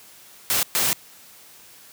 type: noise bursts at uneven times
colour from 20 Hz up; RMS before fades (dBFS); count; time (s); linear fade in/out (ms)
white; -21; 2; 0.5-0.63 / 0.75-0.93; 0
effects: white hiss -48 dBFS RMS until 1.92 s + high-pass 80 Hz 12 dB/octave